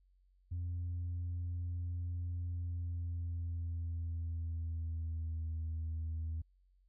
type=tone with pitch glide; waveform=sine; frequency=87.2 to 80.43 Hz; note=F2 to E2; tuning=-2 to -42 cents; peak=-34 dBFS; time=0.51-6.42 s; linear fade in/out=10 ms; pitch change=-140 cents; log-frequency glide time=2.45-5.5 s; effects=tanh soft clip ceiling -34 dBFS + added 46 Hz sine -66 dBFS peak until 6.88 s